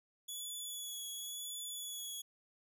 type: tone with vibrato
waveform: 15% pulse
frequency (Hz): 3400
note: G#7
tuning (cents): +40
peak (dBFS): -35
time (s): 0.28-2.22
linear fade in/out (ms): 10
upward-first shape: triangle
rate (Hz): 0.93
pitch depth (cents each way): 28
effects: none